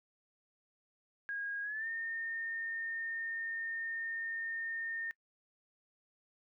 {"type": "tone with pitch glide", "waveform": "sine", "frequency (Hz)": [1635, 1824.7], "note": ["G#6", "A#6"], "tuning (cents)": [-28, -37], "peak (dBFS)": -36, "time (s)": [1.29, 5.11], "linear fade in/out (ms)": 0, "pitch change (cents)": 191, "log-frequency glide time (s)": [1.62, 1.88], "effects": ["noise-tail reverb RT60 0.1 s tail -23 dB re dry"]}